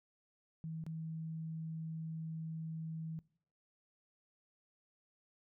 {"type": "tone with dropouts", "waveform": "sine", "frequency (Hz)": 160.8, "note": "E3", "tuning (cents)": -43, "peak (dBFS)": -40, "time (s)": [0.64, 3.19], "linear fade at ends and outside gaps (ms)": 0, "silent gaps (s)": [0.839, 0.865], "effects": ["noise-tail reverb RT60 0.6 s tail -22 dB re dry"]}